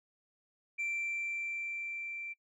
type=tone with level ramp; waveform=sine; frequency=2349 Hz; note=D7; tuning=in tune; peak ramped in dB=-30 to -39 dBFS; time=0.78-2.34 s; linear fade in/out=20 ms; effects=noise-tail reverb RT60 0.1 s tail -26 dB re dry + tanh soft clip ceiling -31 dBFS